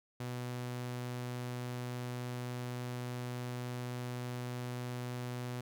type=tone; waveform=sawtooth; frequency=123.47 Hz; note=B2; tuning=in tune; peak=-34 dBFS; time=0.2-5.61 s; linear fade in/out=5 ms; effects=none